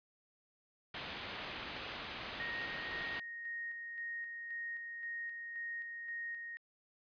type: low-pass noise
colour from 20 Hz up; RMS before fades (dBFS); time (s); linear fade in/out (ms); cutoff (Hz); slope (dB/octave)
white; -45; 0.94-3.2; 5; 3600; 24
type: tone with tremolo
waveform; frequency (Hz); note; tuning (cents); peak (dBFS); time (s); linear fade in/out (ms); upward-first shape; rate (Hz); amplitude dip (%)
sine; 1864.7; A#6; 0; -39; 2.4-6.57; 0; square; 1.9; 35
effects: resampled to 11025 Hz